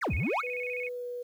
triangle exponential two-way sweep, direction down then up, 2489 to 59.7 to 1608 Hz, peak -25 dBFS, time 0.01-0.42 s, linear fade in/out 20 ms, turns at 0.14 s
sine tone with vibrato, 2349 Hz, D7, in tune, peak -34 dBFS, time 0.1-0.89 s, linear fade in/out 10 ms, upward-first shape square, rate 15 Hz, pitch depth 110 cents each way
sine tone with pitch glide, 493.9 to 488.5 Hz, B4 to B4, 0 to -19 cents, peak -34 dBFS, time 0.43-1.23 s, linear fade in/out 10 ms, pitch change -19 cents, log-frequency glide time 0.86-1.06 s
effects 10-bit

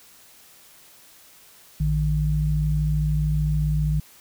sine tone pair together, 57.01 / 152.2 Hz, A#1 / D#3, -38 / -38 cents, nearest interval octave + perfect fourth, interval 1700 cents, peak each -23 / -21 dBFS, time 1.8-4 s, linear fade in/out 5 ms, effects white hiss -51 dBFS RMS until 4.2 s

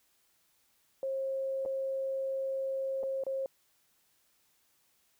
sine tone with dropouts, 536 Hz, C5, 42 cents sharp, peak -31 dBFS, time 1.03-3.46 s, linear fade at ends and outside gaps 1 ms, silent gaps 1.652-1.659 / 3.031-3.035 / 3.237-3.266 s, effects white hiss -71 dBFS RMS until 5.19 s

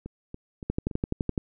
two click trains, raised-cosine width 3 ms, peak -24 / -13 dBFS, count 4 / 9, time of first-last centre 0.06-0.912 / 0.7-1.378 s, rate 3.52 / 11.8 Hz, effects none

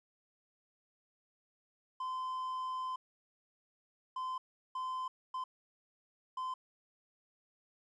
triangle tone bursts at uneven times, 1029 Hz, C6, 29 cents flat, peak -34 dBFS, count 5, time 2-2.96 / 4.16-4.38 / 4.75-5.08 / 5.34-5.44 / 6.37-6.54 s, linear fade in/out 5 ms, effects resampled to 22050 Hz + 12-bit

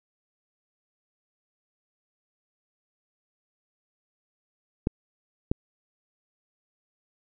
clicks, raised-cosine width 3 ms, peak -10 dBFS, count 2, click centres 4.871 / 5.515 s, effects none

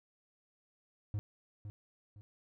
triangle tone with echo, 103.6 Hz, G#2, 4 cents flat, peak -31 dBFS, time 1.14-1.19 s, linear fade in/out 0 ms, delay 510 ms, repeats 2, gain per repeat -9 dB, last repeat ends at 2.21 s, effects none

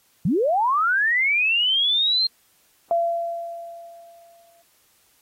sine linear sweep, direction up, 136.4 to 4215 Hz, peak -17 dBFS, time 0.25-2.27 s, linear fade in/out 5 ms
sine tone with exponential decay, 680 Hz, F5, 46 cents flat, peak -16 dBFS, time 2.91-4.62 s, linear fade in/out 1 ms, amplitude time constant 370 ms
effects white hiss -61 dBFS RMS until 5.21 s + AAC 48 kbps

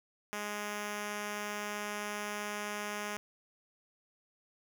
5% pulse tone, 207.7 Hz, G#3, in tune, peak -25 dBFS, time 0.33-3.17 s, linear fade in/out 0 ms, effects none

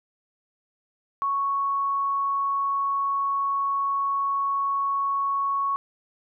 sine tone, 1108.7 Hz, C#6, in tune, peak -22 dBFS, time 1.22-5.76 s, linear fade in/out 0 ms, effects none

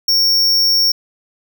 square tone, 5500 Hz, F8, 27 cents flat, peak -11 dBFS, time 0.08-0.92 s, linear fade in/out 5 ms, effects none

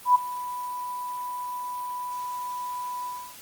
sine tone with ADSR envelope, 990 Hz, B5, 4 cents sharp, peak -12 dBFS, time 0.05-3.36 s, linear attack 100 ms, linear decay 14 ms, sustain -18 dB, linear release 300 ms, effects white hiss -46 dBFS RMS until 3.41 s + Opus 32 kbps

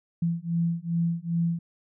sine beating tone pair, 167.5 / 170 Hz, E3 / F3, +28 / -46 cents, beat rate 2.5 Hz, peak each -27 dBFS, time 0.22-1.59 s, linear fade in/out 5 ms, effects none

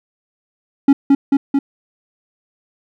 triangle tone with echo, 277.2 Hz, C#4, in tune, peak -3 dBFS, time 0.88-0.93 s, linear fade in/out 5 ms, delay 220 ms, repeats 3, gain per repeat -2 dB, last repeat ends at 1.59 s, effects none

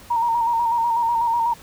sine tone with vibrato, 932.3 Hz, A#5, in tune, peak -17 dBFS, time 0.1-1.54 s, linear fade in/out 10 ms, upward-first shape square, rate 8.1 Hz, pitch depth 35 cents each way, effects pink hiss -45 dBFS RMS until 1.62 s

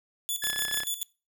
10% pulse tone with tremolo, 3453 Hz, A7, 33 cents flat, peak -20 dBFS, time 0.29-1.03 s, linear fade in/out 0 ms, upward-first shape square, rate 6.9 Hz, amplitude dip 75%
25% pulse tone, 1714 Hz, A6, 46 cents flat, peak -27 dBFS, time 0.42-0.84 s, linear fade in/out 5 ms
click train, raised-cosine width 0.3 ms, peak -21 dBFS, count 14, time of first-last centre 0.44-0.834 s, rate 33 Hz
effects noise-tail reverb RT60 0.3 s tail -22 dB re dry

